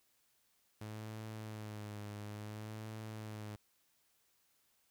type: tone with vibrato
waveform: sawtooth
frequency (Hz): 106.6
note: G#2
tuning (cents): +46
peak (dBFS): -40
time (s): 0.81-3.56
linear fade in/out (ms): 5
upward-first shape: sine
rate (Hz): 0.58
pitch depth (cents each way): 46
effects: white hiss -75 dBFS RMS until 4.9 s